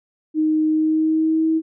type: tone with pitch glide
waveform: sine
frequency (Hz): 311.1 to 320.4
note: D#4 to E4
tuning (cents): 0 to -49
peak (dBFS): -15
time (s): 0.34-1.62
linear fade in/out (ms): 50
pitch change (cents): +51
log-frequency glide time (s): 0.67-1.48
effects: none